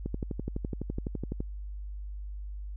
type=click train; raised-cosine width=3 ms; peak=-20 dBFS; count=17; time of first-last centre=0.06-1.405 s; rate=11.9 Hz; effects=added 50 Hz sine -36 dBFS peak until 2.76 s